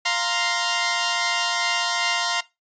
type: chord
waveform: 10% pulse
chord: F suspended fourth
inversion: none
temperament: equal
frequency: 698.5 / 932.3 / 1046.5 Hz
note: F5 / Bb5 / C6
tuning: 0 / 0 / 0 cents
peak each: -17 dBFS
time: 0.05-2.41 s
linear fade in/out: 10 ms
effects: noise-tail reverb RT60 0.2 s tail -18 dB re dry + resampled to 16000 Hz